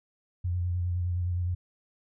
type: tone with vibrato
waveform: sine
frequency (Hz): 88.6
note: F2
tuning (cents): +25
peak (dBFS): -26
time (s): 0.44-1.55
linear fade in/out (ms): 10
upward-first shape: square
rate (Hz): 9.7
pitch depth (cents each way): 25
effects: none